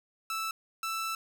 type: tone pair in turn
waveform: sawtooth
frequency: 1318.5 / 1323.9 Hz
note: E6 / E6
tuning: 0 / +7 cents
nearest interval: unison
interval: 7 cents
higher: second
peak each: -28 dBFS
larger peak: neither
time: 0.3-0.51 / 0.83-1.15 s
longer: second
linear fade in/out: 2 ms
effects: none